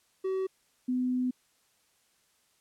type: tone pair in turn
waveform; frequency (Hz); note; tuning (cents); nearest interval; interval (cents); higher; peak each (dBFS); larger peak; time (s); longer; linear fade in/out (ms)
triangle / sine; 379.6 / 252; F#4 / B3; +44 / +35; perfect fifth; 709; first; -26; neither; 0.24-0.47 / 0.88-1.31; second; 10
effects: white hiss -69 dBFS RMS until 2.6 s + low-pass 11000 Hz 12 dB/octave